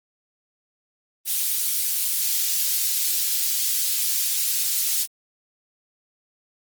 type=high-pass noise; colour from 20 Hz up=white; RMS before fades=-23 dBFS; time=1.25-5.07 s; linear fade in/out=50 ms; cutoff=3900 Hz; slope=12 dB/octave; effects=Opus 24 kbps